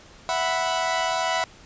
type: chord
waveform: sawtooth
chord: E suspended second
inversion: none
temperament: equal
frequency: 659.3 / 740 / 987.8 Hz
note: E5 / F#5 / B5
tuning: 0 / 0 / 0 cents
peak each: -23 dBFS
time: 0.29-1.44 s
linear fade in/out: 0 ms
effects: pink hiss -49 dBFS RMS until 1.65 s + resampled to 16000 Hz